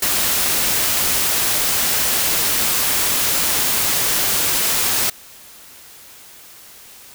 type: noise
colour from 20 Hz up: white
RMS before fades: -18 dBFS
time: 0.02-5.1 s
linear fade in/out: 5 ms
effects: white hiss -42 dBFS RMS until 7.14 s